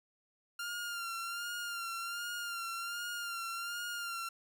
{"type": "tone with vibrato", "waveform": "sawtooth", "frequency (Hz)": 1394, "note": "F6", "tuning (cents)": -4, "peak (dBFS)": -34, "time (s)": [0.59, 4.29], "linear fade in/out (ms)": 5, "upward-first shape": "sine", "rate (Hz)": 1.3, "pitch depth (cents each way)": 42, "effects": []}